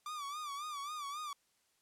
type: tone with vibrato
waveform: 45% pulse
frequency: 1174.7 Hz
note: D6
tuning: in tune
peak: -40 dBFS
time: 0.06-1.33 s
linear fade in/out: 2 ms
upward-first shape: sine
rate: 3.7 Hz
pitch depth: 93 cents each way
effects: white hiss -75 dBFS RMS until 1.81 s + low-pass 11000 Hz 12 dB/octave